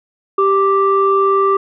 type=tone pair together; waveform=sine; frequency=392 / 1174.7 Hz; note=G4 / D6; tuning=0 / 0 cents; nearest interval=octave + perfect fifth; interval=1900 cents; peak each=-12 dBFS; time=0.38-1.57 s; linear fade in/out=5 ms; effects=tanh soft clip ceiling -4 dBFS